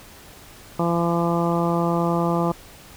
harmonic tone, 170.1 Hz, F3, 45 cents flat, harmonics 1 / 2 / 3 / 4 / 5 / 6 / 7, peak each -22 / -25 / -27 / -28 / -29 / -30 / -30 dBFS, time 0.79-2.52 s, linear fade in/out 5 ms, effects pink hiss -45 dBFS RMS until 2.96 s

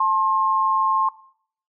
sine tone pair together, 880 / 1067.1 Hz, A5 / C6, 0 / +34 cents, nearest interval minor third, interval 334 cents, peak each -23 / -17 dBFS, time 0-1.09 s, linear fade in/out 5 ms, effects noise-tail reverb RT60 0.6 s tail -20 dB re dry

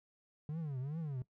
triangle tone with vibrato, 145.2 Hz, D3, 19 cents flat, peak -35 dBFS, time 0.49-1.22 s, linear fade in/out 2 ms, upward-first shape triangle, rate 2.5 Hz, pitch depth 270 cents each way, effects noise-tail reverb RT60 0.1 s tail -18 dB re dry

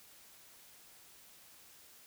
silence, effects white hiss -59 dBFS RMS until 2.06 s

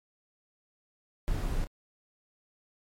brown noise with echo, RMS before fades -30 dBFS, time 1.28-1.64 s, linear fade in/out 0 ms, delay 30 ms, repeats 1, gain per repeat -10 dB, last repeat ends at 1.67 s, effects MP3 64 kbps

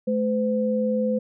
sine tone pair together, 215.7 / 508.9 Hz, A3 / C5, -34 / -48 cents, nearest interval octave + minor third, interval 1486 cents, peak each -23 dBFS, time 0.07-1.19 s, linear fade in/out 10 ms, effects none

